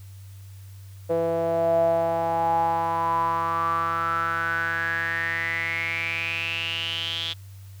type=tone with band-pass filter sweep; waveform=sawtooth; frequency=166.3 Hz; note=E3; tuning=16 cents sharp; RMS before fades=-25 dBFS; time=1.09-7.34 s; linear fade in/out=20 ms; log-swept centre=540 to 3400 Hz; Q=9.5; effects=added 97 Hz sine -40 dBFS peak until 7.8 s + white hiss -56 dBFS RMS until 7.8 s